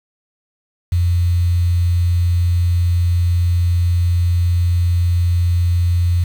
sine tone with quantisation, 87.31 Hz, F2, in tune, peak -12 dBFS, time 0.92-6.24 s, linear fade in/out 5 ms, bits 6, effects none

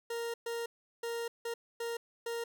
40% pulse tone bursts at uneven times, 466.2 Hz, A#4, in tune, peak -34 dBFS, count 6, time 0.1-0.34 / 0.46-0.66 / 1.03-1.28 / 1.45-1.54 / 1.8-1.97 / 2.26-2.44 s, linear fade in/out 5 ms, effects none

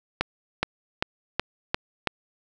accelerating click train, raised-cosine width 0.3 ms, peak -6 dBFS, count 6, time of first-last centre 0.21-2.073 s, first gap 420 ms, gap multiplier 0.94, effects none

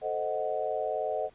sine chord, A diminished seventh, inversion none, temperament equal, 440 / 523.3 / 622.3 / 740 Hz, A4 / C5 / Eb5 / Gb5, 0 / 0 / 0 / 0 cents, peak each -35 / -35 / -32 / -34 dBFS, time 0.01-1.3 s, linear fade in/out 50 ms, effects pink hiss -61 dBFS RMS until 1.34 s + resampled to 8000 Hz

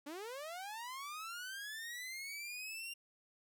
sawtooth linear sweep, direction up, 274.8 to 2800 Hz, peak -40 dBFS, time 0.06-2.94 s, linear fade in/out 10 ms, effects none

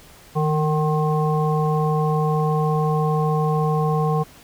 harmonic tone with a mistuned harmonic, 152.8 Hz, D#3, 31 cents flat, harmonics 1 / 3 / 5 / 7, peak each -19 / -24 / -26 / -27 dBFS, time 0.35-4.24 s, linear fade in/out 20 ms, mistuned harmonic 1, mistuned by +38 cents, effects pink hiss -47 dBFS RMS until 4.43 s

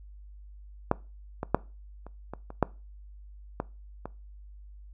clicks, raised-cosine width 1 ms, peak -8 / -17 / -6 / -30 / -22 / -27 / -7 / -15 / -21 dBFS, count 9, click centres 0.914 / 1.431 / 1.546 / 2.066 / 2.336 / 2.504 / 2.627 / 3.601 / 4.056 s, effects noise-tail reverb RT60 0.3 s tail -21 dB re dry + added 50 Hz sine -45 dBFS peak until 4.93 s

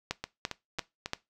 two click trains, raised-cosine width 0.2 ms, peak -17 / -13 dBFS, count 4 / 4, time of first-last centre 0.24-1.06 / 0.11-1.134 s, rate 3.66 / 2.93 Hz, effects noise-tail reverb RT60 0.2 s tail -19 dB re dry

